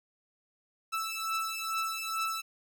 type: beating tone pair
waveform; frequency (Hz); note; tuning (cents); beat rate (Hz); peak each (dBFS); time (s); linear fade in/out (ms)
sawtooth; 1317 / 1319.3; E6 / E6; -2 / +1; 2.3; -31 / -31; 0.92-2.42; 20
effects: none